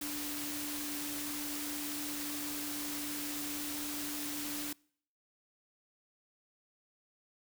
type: tone in noise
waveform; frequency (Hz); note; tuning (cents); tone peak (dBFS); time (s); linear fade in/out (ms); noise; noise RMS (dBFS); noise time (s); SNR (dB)
sine; 293.7; D4; 0; -41; 0.01-4.73; 5; white; -40; 0.01-4.73; -4
effects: noise-tail reverb RT60 0.6 s tail -26 dB re dry